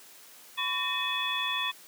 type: tone cluster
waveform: sine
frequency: 1011 / 1123 / 1827 / 2540 / 3429 Hz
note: B5 / C#6 / A#6 / D#7 / A7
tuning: +40 / +22 / -35 / +35 / -45 cents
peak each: -36 / -37 / -36 / -34 / -31 dBFS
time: 0.57-1.72 s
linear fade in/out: 20 ms
effects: white hiss -52 dBFS RMS until 1.87 s + high-pass 200 Hz 12 dB/octave